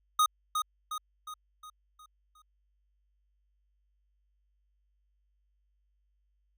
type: tone with echo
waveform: square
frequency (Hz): 1244.5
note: D#6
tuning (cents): 0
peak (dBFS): -22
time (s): 0.19-0.26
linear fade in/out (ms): 5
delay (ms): 360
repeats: 6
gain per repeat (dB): -6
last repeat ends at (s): 2.42
effects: added 50 Hz sine -70 dBFS peak until 6.57 s